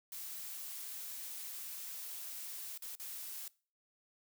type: noise with dropouts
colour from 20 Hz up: blue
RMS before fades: -45 dBFS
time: 0.12-3.48 s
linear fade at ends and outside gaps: 2 ms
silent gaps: 2.777-2.821 / 2.953-2.997 s
effects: noise-tail reverb RT60 0.4 s tail -22 dB re dry